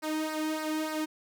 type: tone with flanger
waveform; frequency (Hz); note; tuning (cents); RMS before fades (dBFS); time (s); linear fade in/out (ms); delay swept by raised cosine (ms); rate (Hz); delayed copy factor
sawtooth; 311.1; D#4; 0; -32; 0.02-1.06; 20; 0.29 to 1.49; 3.4; -0.7
effects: none